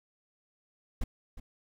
brown noise with echo, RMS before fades -30 dBFS, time 1.01-1.04 s, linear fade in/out 5 ms, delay 360 ms, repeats 1, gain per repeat -13 dB, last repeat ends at 1.4 s, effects none

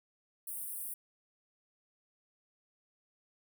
pink high-pass noise, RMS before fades -41 dBFS, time 0.47-0.94 s, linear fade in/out 5 ms, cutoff 8800 Hz, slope 96 dB/octave, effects none

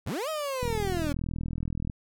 30% pulse linear two-way sweep, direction up then down, 59 to 641 to 275.6 Hz, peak -27 dBFS, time 0.06-1.13 s, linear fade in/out 10 ms, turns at 0.29 s
click train, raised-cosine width 5 ms, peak -20 dBFS, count 53, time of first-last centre 0.63-1.898 s, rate 41 Hz
effects none

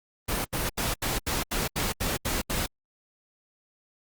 pink noise bursts, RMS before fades -28 dBFS, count 10, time 0.28-2.664 s, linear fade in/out 10 ms, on 170 ms, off 76 ms, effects Opus 32 kbps

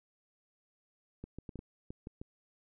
clicks, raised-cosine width 3 ms, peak -30 dBFS, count 8, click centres 1.24 / 1.386 / 1.492 / 1.557 / 1.591 / 1.905 / 2.071 / 2.215 s, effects none

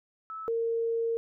sine tone pair in turn, 1306 / 459.3 Hz, E6 / A#4, -17 / -26 cents, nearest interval octave + tritone, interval 1809 cents, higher first, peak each -36 / -26 dBFS, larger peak second, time 0.3-0.48 / 0.48-1.17 s, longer second, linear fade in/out 0 ms, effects none

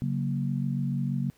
sine chord, F# major, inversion second, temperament equal, 138.59 / 185 / 233.1 Hz, C#3 / F#3 / A#3, 0 / 0 / 0 cents, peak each -28 / -32 / -32 dBFS, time 0.02-1.3 s, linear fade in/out 0 ms, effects pink hiss -63 dBFS RMS until 1.37 s

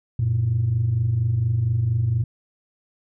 sine tone pair together, 93.5 / 117.8 Hz, F#2 / A#2, +19 / +19 cents, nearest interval major third, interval 400 cents, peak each -24 / -18 dBFS, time 0.19-2.24 s, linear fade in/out 5 ms, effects tanh soft clip ceiling -13 dBFS

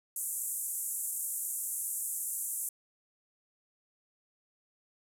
white band-pass noise, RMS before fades -36 dBFS, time 0.16-2.69 s, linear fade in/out 2 ms, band 7400 to 13000 Hz, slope 48 dB/octave, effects none

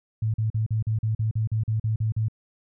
sine tone bursts, 109.9 Hz, A2, 2 cents flat, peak -21 dBFS, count 13, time 0.22-2.284 s, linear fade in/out 5 ms, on 120 ms, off 42 ms, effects none

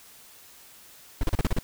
brown noise bursts, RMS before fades -22 dBFS, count 7, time 1.21-1.588 s, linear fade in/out 2 ms, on 24 ms, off 35 ms, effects white hiss -51 dBFS RMS until 1.63 s

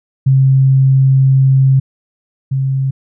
sine tone pair in turn, 133.8 / 134.3 Hz, C3 / C3, +39 / +46 cents, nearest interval unison, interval 7 cents, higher second, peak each -6 / -12 dBFS, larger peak first, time 0.26-1.8 / 2.51-2.91 s, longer first, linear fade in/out 10 ms, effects none

